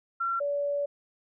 sine tone pair in turn, 1363 / 573.1 Hz, F6 / D5, -43 / -42 cents, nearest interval octave + minor third, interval 1499 cents, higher first, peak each -26 dBFS, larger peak neither, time 0.2-0.4 / 0.4-0.86 s, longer second, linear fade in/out 10 ms, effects none

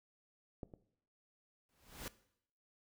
clicks, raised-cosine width 2 ms, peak -30 / -38 dBFS, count 2, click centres 0.632 / 0.738 s
pink noise with exponential growth, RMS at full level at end -42 dBFS, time 1.69-2.08 s, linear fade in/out 1 ms, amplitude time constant 83 ms
effects noise-tail reverb RT60 0.7 s tail -18 dB re dry

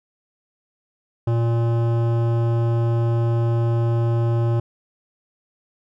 sine tone with hard clipping, 116.54 Hz, A#2, in tune, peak -19 dBFS, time 1.27-4.6 s, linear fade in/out 5 ms, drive 15 dB, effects none

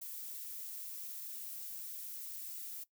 violet noise, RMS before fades -45 dBFS, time 0.01-2.84 s, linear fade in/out 10 ms, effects noise-tail reverb RT60 0.1 s tail -17 dB re dry

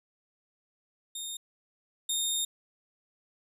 20% pulse tone pair in turn, 3674 / 3674 Hz, A#7 / A#7, -26 / -26 cents, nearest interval unison, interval 0 cents, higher neither, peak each -30 / -22 dBFS, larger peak second, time 1.15-1.37 / 2.09-2.45 s, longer second, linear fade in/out 5 ms, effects none

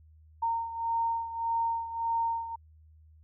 sine beating tone pair, 919 / 920.7 Hz, A#5 / A#5, -25 / -22 cents, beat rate 1.7 Hz, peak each -29 / -34 dBFS, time 0.42-2.56 s, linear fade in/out 10 ms, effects added 78 Hz sine -54 dBFS peak until 3.23 s

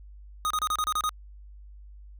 square tone bursts, 1244.5 Hz, D#6, in tune, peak -25 dBFS, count 8, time 0.45-1.092 s, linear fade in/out 0 ms, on 54 ms, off 30 ms, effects added 50 Hz sine -44 dBFS peak until 2.19 s

